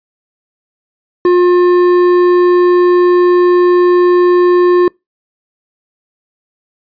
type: tone with hard clipping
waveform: triangle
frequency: 356 Hz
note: F4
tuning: 33 cents sharp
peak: -7 dBFS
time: 1.25-4.88 s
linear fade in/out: 2 ms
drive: 12 dB
effects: noise-tail reverb RT60 0.2 s tail -26 dB re dry + resampled to 11025 Hz